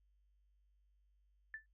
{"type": "tone with exponential decay", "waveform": "sine", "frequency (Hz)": 1760, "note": "A6", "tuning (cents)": 0, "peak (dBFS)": -40, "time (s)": [1.54, 1.66], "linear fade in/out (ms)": 1, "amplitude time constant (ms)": 25, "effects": ["noise-tail reverb RT60 0.1 s tail -20 dB re dry", "added 50 Hz sine -70 dBFS peak until 1.73 s"]}